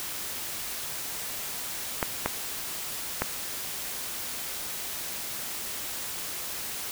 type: clicks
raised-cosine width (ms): 0.5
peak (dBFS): -9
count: 3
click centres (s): 2.028 / 2.26 / 3.22
effects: white hiss -35 dBFS RMS until 6.91 s